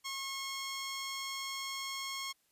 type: tone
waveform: 10% pulse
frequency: 1085 Hz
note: C#6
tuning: 37 cents flat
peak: -29 dBFS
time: 0.04-2.33 s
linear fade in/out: 20 ms
effects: white hiss -74 dBFS RMS until 2.51 s + resampled to 32000 Hz